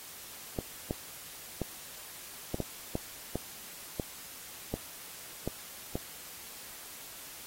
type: clicks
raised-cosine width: 2 ms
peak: -18 dBFS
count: 11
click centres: 0.588 / 0.909 / 1.617 / 2.544 / 2.603 / 2.954 / 3.356 / 3.998 / 4.74 / 5.476 / 5.955 s
effects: white hiss -47 dBFS RMS until 7.46 s + AAC 48 kbps